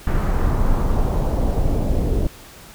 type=noise with low-pass filter sweep; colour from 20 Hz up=brown; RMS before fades=-18 dBFS; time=0.07-2.27 s; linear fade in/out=2 ms; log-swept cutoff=1600 to 480 Hz; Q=1.5; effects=pink hiss -42 dBFS RMS until 2.74 s